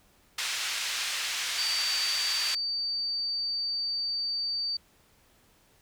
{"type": "band-pass noise", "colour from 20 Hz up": "pink", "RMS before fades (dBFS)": -32, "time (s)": [0.38, 2.55], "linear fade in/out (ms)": 5, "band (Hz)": [2200, 6200], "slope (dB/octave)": 12}
{"type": "tone", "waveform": "sine", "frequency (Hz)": 4610, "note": "D8", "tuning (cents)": -33, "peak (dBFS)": -28, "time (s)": [1.58, 4.77], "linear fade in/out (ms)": 5}
{"effects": ["pink hiss -63 dBFS RMS until 5.81 s"]}